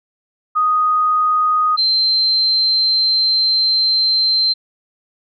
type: tone pair in turn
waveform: sine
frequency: 1244.5 / 4120 Hz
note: D#6 / C8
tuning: 0 / -28 cents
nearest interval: octave + major sixth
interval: 2072 cents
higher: second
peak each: -12 dBFS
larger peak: neither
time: 0.55-1.77 / 1.77-4.54 s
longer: second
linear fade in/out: 20 ms
effects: none